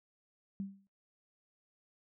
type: tone with exponential decay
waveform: sine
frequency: 196 Hz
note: G3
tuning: in tune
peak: -33 dBFS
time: 0.6-0.87 s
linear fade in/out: 0 ms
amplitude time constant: 57 ms
effects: noise-tail reverb RT60 0.2 s tail -23 dB re dry